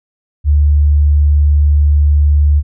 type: tone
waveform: sine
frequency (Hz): 73.42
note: D2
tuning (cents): 0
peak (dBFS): -6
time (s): 0.44-2.63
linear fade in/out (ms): 50
effects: none

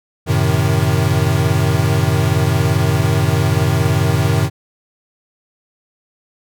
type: chord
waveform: square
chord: F# diminished seventh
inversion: none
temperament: equal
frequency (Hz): 92.5 / 110 / 130.81 / 155.56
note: F#2 / A2 / C3 / Eb3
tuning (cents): 0 / 0 / 0 / 0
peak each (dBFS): -19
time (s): 0.26-4.5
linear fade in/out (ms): 50
effects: none

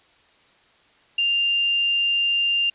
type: tone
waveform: sine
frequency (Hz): 2794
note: F7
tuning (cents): 0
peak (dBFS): -18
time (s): 1.18-2.7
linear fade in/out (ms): 5
effects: white hiss -57 dBFS RMS until 2.74 s + resampled to 8000 Hz

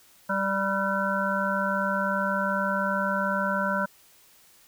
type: harmonic tone with a mistuned harmonic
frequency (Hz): 196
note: G3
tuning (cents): 0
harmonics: 1 / 3 / 5 / 7 / 8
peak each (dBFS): -30 / -30 / -30 / -30 / -30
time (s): 0.29-3.86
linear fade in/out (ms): 10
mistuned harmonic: 8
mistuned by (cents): -60
effects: white hiss -57 dBFS RMS until 4.67 s

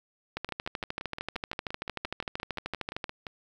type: two click trains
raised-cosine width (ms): 0.3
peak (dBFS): -21 / -16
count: 17 / 36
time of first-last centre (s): 0.49-3.268 / 0.37-3.042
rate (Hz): 5.76 / 13.1
effects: 9-bit

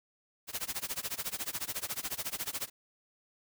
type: noise with tremolo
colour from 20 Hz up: white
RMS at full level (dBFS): -34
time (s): 0.47-2.7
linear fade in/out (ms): 50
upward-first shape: sine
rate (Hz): 14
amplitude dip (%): 95
effects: none

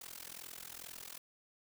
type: noise with amplitude modulation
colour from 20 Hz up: white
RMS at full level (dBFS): -45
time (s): 0.01-1.18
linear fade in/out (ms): 5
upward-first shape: sine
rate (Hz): 42.3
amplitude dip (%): 95
effects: none

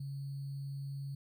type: tone with sample-and-hold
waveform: sine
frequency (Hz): 138.7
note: C#3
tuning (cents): +1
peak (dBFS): -38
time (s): 0-1.15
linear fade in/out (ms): 5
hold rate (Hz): 4410
effects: none

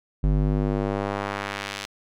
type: tone with band-pass filter sweep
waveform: square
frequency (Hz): 49.98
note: G1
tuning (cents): +34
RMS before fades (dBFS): -25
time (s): 0.23-1.86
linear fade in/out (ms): 10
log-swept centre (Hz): 110 to 4100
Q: 0.81
effects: none

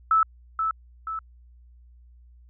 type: tone with echo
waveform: sine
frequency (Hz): 1310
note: E6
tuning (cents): -11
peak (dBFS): -16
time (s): 0.11-0.23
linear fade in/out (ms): 2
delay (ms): 480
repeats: 2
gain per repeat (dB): -6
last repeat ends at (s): 1.19
effects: added 60 Hz sine -49 dBFS peak until 2.49 s

